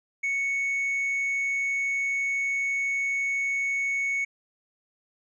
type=tone with tanh clipping; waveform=sine; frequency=2217 Hz; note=C#7; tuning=in tune; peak=-25 dBFS; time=0.23-4.25 s; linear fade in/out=10 ms; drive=2 dB; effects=none